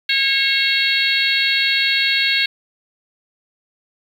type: harmonic tone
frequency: 545 Hz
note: C#5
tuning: 29 cents flat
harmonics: 3 / 4 / 5 / 6 / 7 / 8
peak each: -23 / -20 / -22 / -24 / -21 / -22 dBFS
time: 0.09-2.46 s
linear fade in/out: 5 ms
effects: 7-bit